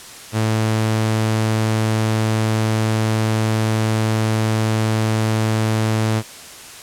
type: tone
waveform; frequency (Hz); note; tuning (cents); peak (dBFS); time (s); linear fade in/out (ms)
sawtooth; 110; A2; 0; -12; 0.32-6.23; 50
effects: white hiss -37 dBFS RMS until 6.82 s + low-pass 10000 Hz 12 dB/octave